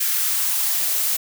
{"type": "noise with high-pass filter sweep", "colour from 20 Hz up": "blue", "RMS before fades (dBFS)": -21, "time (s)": [0, 1.17], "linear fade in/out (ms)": 10, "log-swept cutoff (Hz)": [1600, 340], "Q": 1.4, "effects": []}